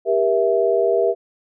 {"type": "chord", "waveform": "sine", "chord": "E diminished", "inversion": "first", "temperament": "just", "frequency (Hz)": [395.6, 474.7, 659.3], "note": ["G4", "Bb4", "E5"], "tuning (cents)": [16, 31, 0], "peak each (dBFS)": -19, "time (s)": [0.05, 1.15], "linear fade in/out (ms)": 50, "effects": []}